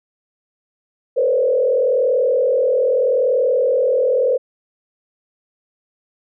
sine tone with frequency modulation, 513 Hz, C5, 34 cents flat, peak -13 dBFS, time 1.16-4.38 s, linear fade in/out 20 ms, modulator 40.8 Hz, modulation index 1.2, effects none

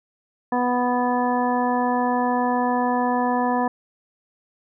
harmonic tone, 246.9 Hz, B3, in tune, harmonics 1 / 2 / 3 / 4 / 5 / 7, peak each -23 / -27 / -24 / -24 / -37 / -33 dBFS, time 0.52-3.68 s, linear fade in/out 5 ms, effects none

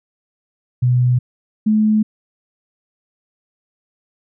sine tone pair in turn, 124.3 / 214.9 Hz, B2 / A3, +12 / -41 cents, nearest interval major sixth, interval 947 cents, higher second, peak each -11 dBFS, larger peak neither, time 0.82-1.19 / 1.66-2.03 s, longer neither, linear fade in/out 10 ms, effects none

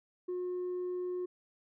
triangle tone with tanh clipping, 360.8 Hz, F#4, 44 cents flat, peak -34 dBFS, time 0.28-1.26 s, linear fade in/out 10 ms, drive 6 dB, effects none

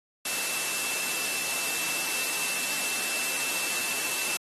sine tone in noise, 2663 Hz, E7, 17 cents sharp, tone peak -35 dBFS, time 0.25-4.37 s, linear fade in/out 5 ms, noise white, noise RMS -30 dBFS, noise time 0.25-4.37 s, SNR -8 dB, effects high-pass 200 Hz 12 dB/octave + AAC 32 kbps

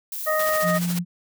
violet noise, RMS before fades -31 dBFS, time 0.12-0.64 s, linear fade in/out 2 ms
harmonic tone, 622.3 Hz, D#5, in tune, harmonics 1 / 2 / 3, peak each -22 / -25 / -27 dBFS, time 0.26-0.79 s, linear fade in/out 20 ms
white noise with tremolo, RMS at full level -30 dBFS, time 0.39-0.99 s, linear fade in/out 5 ms, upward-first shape sine, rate 14 Hz, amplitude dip 55%
sine tone, 174.61 Hz, F3, in tune, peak -22 dBFS, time 0.62-1.05 s, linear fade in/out 50 ms
effects none

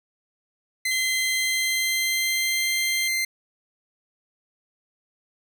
sawtooth tone with pitch glide, 2055 to 2084 Hz, C7 to C7, -32 to -7 cents, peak -19 dBFS, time 0.85-3.25 s, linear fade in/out 5 ms, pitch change +25 cents, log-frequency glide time 1.34-2.71 s
sawtooth tone, 3200 Hz, G7, 35 cents sharp, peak -27 dBFS, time 0.91-3.08 s, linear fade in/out 5 ms
effects none

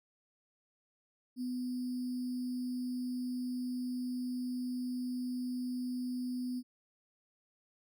sine tone with sample-and-hold, 250 Hz, B3, 21 cents sharp, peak -34 dBFS, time 1.36-6.63 s, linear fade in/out 50 ms, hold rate 4900 Hz, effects none

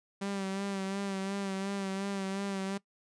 sawtooth tone with vibrato, 195.5 Hz, G3, 4 cents flat, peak -29 dBFS, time 0.21-2.78 s, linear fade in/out 10 ms, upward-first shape sine, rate 2.8 Hz, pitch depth 36 cents each way, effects noise-tail reverb RT60 0.1 s tail -21 dB re dry + resampled to 22050 Hz

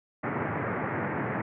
pink band-pass noise, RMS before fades -31 dBFS, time 0.23-1.42 s, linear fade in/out 10 ms, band 100 to 2100 Hz, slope 48 dB/octave, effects none

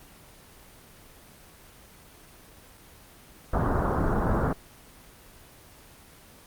pink low-pass noise, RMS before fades -25 dBFS, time 3.53-4.53 s, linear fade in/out 5 ms, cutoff 1500 Hz, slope 48 dB/octave, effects pink hiss -51 dBFS RMS until 6.46 s + Opus 24 kbps

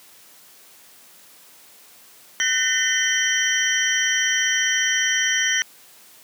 sine tone cluster, 1511 / 1825 / 2025 / 3105 / 5840 Hz, F#6 / A#6 / B6 / G7 / F#8, +36 / -37 / +43 / -17 / -24 cents, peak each -28 / -22 / -27 / -24 / -24 dBFS, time 2.4-5.62 s, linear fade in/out 0 ms, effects white hiss -49 dBFS RMS until 6.23 s + high-pass 150 Hz 12 dB/octave

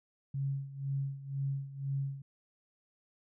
sine tone with tremolo, 137.7 Hz, C#3, 11 cents flat, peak -30 dBFS, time 0.34-2.22 s, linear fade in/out 5 ms, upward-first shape sine, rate 2 Hz, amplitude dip 80%, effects none

